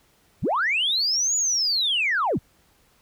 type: linear two-way sweep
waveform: sine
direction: up then down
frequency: 43.2 to 6960 to 43.2 Hz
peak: -19 dBFS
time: 0.42-2.39 s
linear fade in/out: 20 ms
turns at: 1.36 s
effects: tanh soft clip ceiling -15 dBFS + pink hiss -61 dBFS RMS until 3.01 s